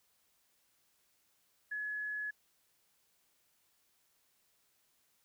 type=tone; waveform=sine; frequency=1697 Hz; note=G#6; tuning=37 cents sharp; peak=-36 dBFS; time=1.71-2.31 s; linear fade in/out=10 ms; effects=white hiss -74 dBFS RMS until 5.24 s